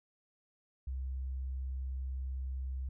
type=tone; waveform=sine; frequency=65.41 Hz; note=C2; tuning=in tune; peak=-35 dBFS; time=0.87-2.89 s; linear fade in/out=5 ms; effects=none